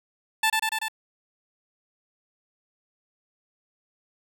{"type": "tone with echo", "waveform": "15% pulse", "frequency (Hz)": 880, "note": "A5", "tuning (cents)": 0, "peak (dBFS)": -13, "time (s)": [0.43, 0.5], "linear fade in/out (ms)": 5, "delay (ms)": 96, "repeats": 4, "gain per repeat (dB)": -2, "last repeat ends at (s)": 0.884, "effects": []}